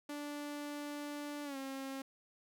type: tone with pitch glide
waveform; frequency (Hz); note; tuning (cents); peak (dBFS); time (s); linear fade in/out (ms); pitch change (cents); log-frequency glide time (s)
sawtooth; 292.1 to 269.4; D4 to C#4; -9 to -49; -37; 0.09-2.02; 5; -140; 1.44-1.57
effects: none